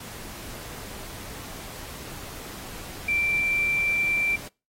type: tone in noise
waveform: sine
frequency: 2349 Hz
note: D7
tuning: in tune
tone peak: -22 dBFS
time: 3.08-4.36 s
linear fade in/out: 5 ms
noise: pink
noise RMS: -40 dBFS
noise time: 0-4.48 s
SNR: +15 dB
effects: noise-tail reverb RT60 0.3 s tail -24 dB re dry + AAC 48 kbps